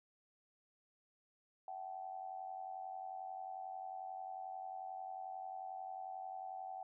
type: tone with amplitude modulation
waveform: sine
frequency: 759 Hz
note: F#5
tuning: 44 cents sharp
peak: -40 dBFS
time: 1.68-6.83 s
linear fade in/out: 2 ms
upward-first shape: sine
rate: 91.2 Hz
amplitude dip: 75%
effects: none

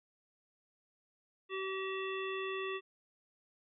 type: harmonic tone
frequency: 382.9 Hz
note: G4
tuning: 41 cents flat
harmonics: 1 / 3 / 5 / 7 / 9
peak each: -38 / -43 / -45 / -44 / -49 dBFS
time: 1.49-2.81 s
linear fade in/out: 50 ms
effects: none

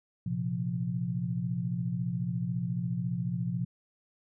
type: chord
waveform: sine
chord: Bb suspended second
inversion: none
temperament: equal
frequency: 116.54 / 130.81 / 174.61 Hz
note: Bb2 / C3 / F3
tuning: 0 / 0 / 0 cents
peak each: -35 / -34 / -32 dBFS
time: 0.26-3.65 s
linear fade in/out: 5 ms
effects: none

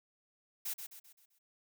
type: noise with echo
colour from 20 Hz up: blue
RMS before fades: -38 dBFS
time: 0.65-0.74 s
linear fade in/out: 10 ms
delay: 130 ms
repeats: 5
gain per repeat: -7 dB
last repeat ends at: 1.39 s
effects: none

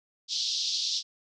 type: band-pass noise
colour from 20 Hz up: white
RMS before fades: -30 dBFS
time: 0.28-1.03 s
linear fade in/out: 50 ms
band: 3400 to 5600 Hz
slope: 48 dB/octave
effects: none

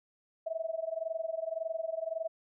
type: tone with amplitude modulation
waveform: sine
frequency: 651 Hz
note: E5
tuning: 22 cents flat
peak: -29 dBFS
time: 0.46-2.28 s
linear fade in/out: 10 ms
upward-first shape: sine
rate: 21.8 Hz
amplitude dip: 90%
effects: none

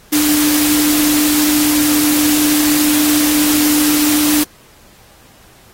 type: tone in noise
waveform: sine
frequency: 298.7 Hz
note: D4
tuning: 29 cents sharp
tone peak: -12 dBFS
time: 0.12-4.44 s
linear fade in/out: 10 ms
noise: white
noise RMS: -17 dBFS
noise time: 0.12-4.44 s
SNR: +2 dB
effects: pink hiss -46 dBFS RMS until 5.73 s + AAC 48 kbps

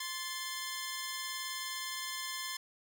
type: tone pair together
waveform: 10% pulse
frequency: 1047 / 1738.6 Hz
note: C6 / A6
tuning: +1 / -21 cents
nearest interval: major sixth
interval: 878 cents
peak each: -31 / -32 dBFS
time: 0-2.57 s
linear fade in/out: 5 ms
effects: none

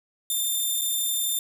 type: tone with dropouts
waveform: 5% pulse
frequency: 3587 Hz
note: A7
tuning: 33 cents sharp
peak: -16 dBFS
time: 0.3-1.39 s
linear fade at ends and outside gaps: 2 ms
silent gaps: 0.812-0.816 s
effects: 9-bit

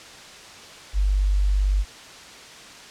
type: tone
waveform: sine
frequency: 49 Hz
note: G1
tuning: in tune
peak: -17 dBFS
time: 0.93-1.85 s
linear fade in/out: 50 ms
effects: white hiss -42 dBFS RMS until 2.9 s + low-pass 6000 Hz 12 dB/octave

